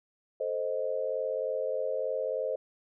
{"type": "chord", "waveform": "sine", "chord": "A diminished", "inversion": "none", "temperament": "equal", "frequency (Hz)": [440, 523.3, 622.3], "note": ["A4", "C5", "Eb5"], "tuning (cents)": [0, 0, 0], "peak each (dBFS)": [-36, -31, -34], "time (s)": [0.4, 2.56], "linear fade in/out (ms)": 5, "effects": []}